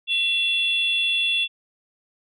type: tone pair together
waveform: sine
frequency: 2718 / 3429 Hz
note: F7 / A7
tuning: -48 / -45 cents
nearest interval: major third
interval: 403 cents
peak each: -21 dBFS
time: 0.07-1.48 s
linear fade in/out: 50 ms
effects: tanh soft clip ceiling -13 dBFS